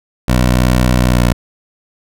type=tone with pitch glide; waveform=15% pulse; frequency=62 to 60.1 Hz; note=B1 to B1; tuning=+7 to -46 cents; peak=-3 dBFS; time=0.28-1.33 s; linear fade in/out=5 ms; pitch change=-53 cents; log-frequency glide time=1.08-1.22 s; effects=none